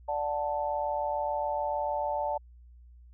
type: chord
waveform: sine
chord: D major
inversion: none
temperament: just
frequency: 587.3 / 734.2 / 881 Hz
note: D5 / F#5 / A5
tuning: 0 / -14 / +2 cents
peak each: -32 / -35 / -31 dBFS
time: 0.08-2.38 s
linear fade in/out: 10 ms
effects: added 60 Hz sine -50 dBFS peak until 3.13 s